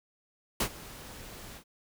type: noise with ADSR envelope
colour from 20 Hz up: pink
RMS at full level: -26 dBFS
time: 0.6-1.64 s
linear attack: 5 ms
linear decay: 79 ms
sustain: -20 dB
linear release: 84 ms
effects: none